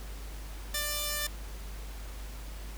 5% pulse tone pair together, 593 / 1777 Hz, D5 / A6, +17 / +17 cents, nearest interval octave + perfect fifth, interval 1900 cents, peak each -23 dBFS, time 0.74-1.27 s, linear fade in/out 5 ms, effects added 50 Hz sine -39 dBFS peak until 2.77 s + pink hiss -49 dBFS RMS until 2.77 s

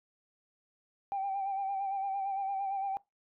sine tone with vibrato, 784 Hz, G5, in tune, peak -30 dBFS, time 1.12-2.97 s, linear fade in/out 0 ms, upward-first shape sine, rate 8.8 Hz, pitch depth 40 cents each way, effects noise-tail reverb RT60 0.2 s tail -22 dB re dry + tanh soft clip ceiling -27 dBFS

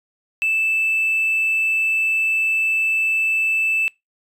triangle tone, 2637 Hz, E7, in tune, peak -14 dBFS, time 0.42-3.88 s, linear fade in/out 0 ms, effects noise-tail reverb RT60 0.2 s tail -26 dB re dry + tanh soft clip ceiling -12 dBFS

